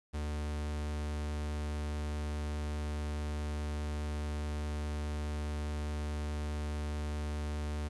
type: tone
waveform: 45% pulse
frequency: 74.6 Hz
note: D2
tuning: 28 cents sharp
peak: -34 dBFS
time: 0.13-7.89 s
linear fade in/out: 20 ms
effects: resampled to 24000 Hz + 11-bit